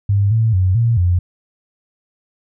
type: tone with pitch steps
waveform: sine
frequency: 100.4 / 112.4 / 92.7 / 116.4 / 88.7 Hz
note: G2 / A2 / F#2 / A#2 / F2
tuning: +42 / +37 / +4 / -2 / +27 cents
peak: -11 dBFS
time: 0.09-1.19 s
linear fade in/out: 5 ms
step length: 220 ms
effects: none